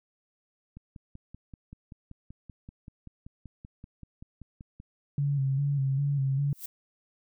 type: click train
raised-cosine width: 5 ms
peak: -32 dBFS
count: 22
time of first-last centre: 0.77-4.801 s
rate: 5.21 Hz
type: tone with vibrato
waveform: sine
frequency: 138.59 Hz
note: C#3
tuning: in tune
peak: -24 dBFS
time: 5.18-6.53 s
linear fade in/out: 2 ms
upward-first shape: square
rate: 2.5 Hz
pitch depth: 45 cents each way
type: noise with exponential growth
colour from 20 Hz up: violet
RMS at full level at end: -34 dBFS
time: 6.49-6.66 s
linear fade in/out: 5 ms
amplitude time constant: 35 ms
effects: none